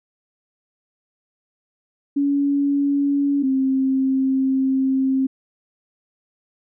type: tone pair in turn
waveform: sine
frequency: 282.4 / 265.6 Hz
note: C#4 / C4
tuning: +32 / +26 cents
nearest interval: minor second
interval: 106 cents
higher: first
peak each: -16 dBFS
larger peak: neither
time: 2.16-3.43 / 3.43-5.27 s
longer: second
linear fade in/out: 10 ms
effects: none